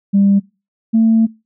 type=tone pair in turn; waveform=sine; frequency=198.8 / 224.3 Hz; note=G3 / A3; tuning=+25 / +34 cents; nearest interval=major second; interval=209 cents; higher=second; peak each=-7 dBFS; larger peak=neither; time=0.13-0.4 / 0.93-1.27 s; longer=second; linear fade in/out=20 ms; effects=noise-tail reverb RT60 0.3 s tail -25 dB re dry + tanh soft clip ceiling -4 dBFS